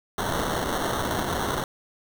white noise with sample-and-hold, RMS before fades -27 dBFS, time 0.18-1.64 s, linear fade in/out 0 ms, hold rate 2450 Hz, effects none

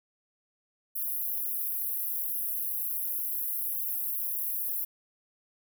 pink high-pass noise, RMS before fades -32 dBFS, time 0.95-4.85 s, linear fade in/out 10 ms, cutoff 11000 Hz, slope 96 dB/octave, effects none

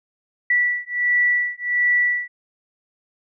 sine beating tone pair, 1956 / 1957.4 Hz, B6 / B6, -17 / -16 cents, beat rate 1.4 Hz, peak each -20 dBFS, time 0.5-2.28 s, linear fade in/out 5 ms, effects none

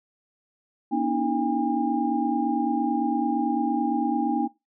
sine tone cluster, 241 / 286.5 / 315.4 / 808 Hz, B3 / D4 / D#4 / G#5, -42 / -43 / +24 / -48 cents, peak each -27 dBFS, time 0.91-4.48 s, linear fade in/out 20 ms, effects noise-tail reverb RT60 0.2 s tail -18 dB re dry

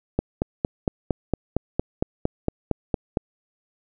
click train, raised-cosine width 2 ms, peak -7 dBFS, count 14, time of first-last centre 0.19-3.172 s, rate 4.36 Hz, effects none

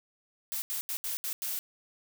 blue noise bursts at uneven times, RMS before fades -34 dBFS, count 6, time 0.52-0.62 / 0.7-0.81 / 0.89-0.97 / 1.04-1.17 / 1.24-1.33 / 1.42-1.59 s, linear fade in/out 0 ms, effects none

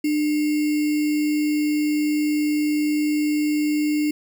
sine tone with sample-and-hold, 299.8 Hz, D4, 36 cents sharp, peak -18 dBFS, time 0.04-4.11 s, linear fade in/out 5 ms, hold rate 2450 Hz, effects none

